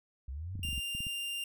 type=linear two-way sweep; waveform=sine; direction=up then down; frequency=61.1 to 98 to 61.1 Hz; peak=-37 dBFS; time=0.28-0.8 s; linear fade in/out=5 ms; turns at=0.55 s
type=clicks; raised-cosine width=5 ms; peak=-31 dBFS; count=9; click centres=0.555 / 0.593 / 0.65 / 0.687 / 0.729 / 0.779 / 0.95 / 1.005 / 1.068 s
type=tone; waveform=45% pulse; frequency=2794 Hz; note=F7; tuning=in tune; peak=-35 dBFS; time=0.63-1.44 s; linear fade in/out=2 ms
effects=none